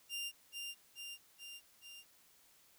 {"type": "tone with echo", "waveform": "sawtooth", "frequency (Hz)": 2794, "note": "F7", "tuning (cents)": 0, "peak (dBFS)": -36, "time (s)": [0.09, 0.32], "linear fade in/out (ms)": 50, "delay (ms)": 430, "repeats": 4, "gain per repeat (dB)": -3, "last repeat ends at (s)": 2.04, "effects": ["white hiss -67 dBFS RMS until 2.78 s"]}